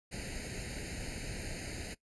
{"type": "noise with comb filter", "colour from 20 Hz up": "pink", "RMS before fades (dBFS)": -41, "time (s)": [0.11, 1.95], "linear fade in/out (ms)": 20, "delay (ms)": 0.44, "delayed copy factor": 0.95, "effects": ["noise-tail reverb RT60 0.1 s tail -19 dB re dry", "resampled to 24000 Hz"]}